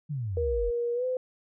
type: exponential sweep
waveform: sine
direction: down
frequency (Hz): 157.6 to 41.92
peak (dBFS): -29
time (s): 0.09-0.71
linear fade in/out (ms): 20
type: tone with pitch glide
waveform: sine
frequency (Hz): 475.3 to 509.4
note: A#4 to C5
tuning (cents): +34 to -46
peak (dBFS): -26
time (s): 0.37-1.17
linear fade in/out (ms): 2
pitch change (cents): +120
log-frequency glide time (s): 0.94-1.05
effects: none